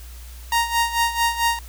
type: tone with tremolo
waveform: sawtooth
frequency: 932.3 Hz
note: A#5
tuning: in tune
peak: -12 dBFS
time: 0.52-1.59 s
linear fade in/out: 2 ms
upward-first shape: sine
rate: 4.5 Hz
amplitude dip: 75%
effects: added 60 Hz sine -36 dBFS peak until 1.68 s + white hiss -46 dBFS RMS until 1.68 s